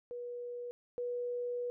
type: tone pair in turn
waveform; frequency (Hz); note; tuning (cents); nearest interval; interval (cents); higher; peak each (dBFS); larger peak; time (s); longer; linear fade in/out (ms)
sine; 484.7 / 486.9; B4 / B4; -32 / -25; unison; 7; second; -39 / -34; second; 0.11-0.71 / 0.98-1.7; second; 0
effects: none